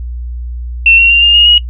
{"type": "tone with pitch steps", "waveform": "sine", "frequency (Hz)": [2700, 2738, 2776, 2815, 2854, 2894], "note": ["E7", "F7", "F7", "F7", "F7", "F#7"], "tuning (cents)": [41, -35, -11, 13, 37, -39], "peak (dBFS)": -3, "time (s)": [0.86, 1.58], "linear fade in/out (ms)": 2, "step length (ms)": 120, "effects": ["noise-tail reverb RT60 0.1 s tail -19 dB re dry", "added 60 Hz sine -18 dBFS peak until 1.69 s"]}